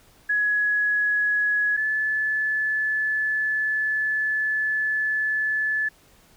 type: tone pair in turn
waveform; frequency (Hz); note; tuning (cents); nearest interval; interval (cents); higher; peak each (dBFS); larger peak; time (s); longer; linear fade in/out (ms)
sine; 1681 / 1730.3; G#6 / A6; +20 / -29; minor second; 51; second; -19 / -21; first; 0.29-1.77 / 1.77-5.89; second; 10
effects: pink hiss -56 dBFS RMS until 6.36 s